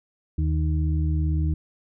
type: harmonic tone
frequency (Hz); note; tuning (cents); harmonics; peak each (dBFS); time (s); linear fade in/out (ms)
77.78; D#2; 0; 1 / 2 / 4; -21 / -27 / -33; 0.38-1.54; 5
effects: none